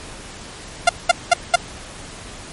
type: tone bursts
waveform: sawtooth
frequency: 698.5 Hz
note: F5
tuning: in tune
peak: -4 dBFS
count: 4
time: 0.87-1.558 s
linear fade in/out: 5 ms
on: 22 ms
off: 200 ms
effects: pink hiss -36 dBFS RMS until 2.52 s + MP3 48 kbps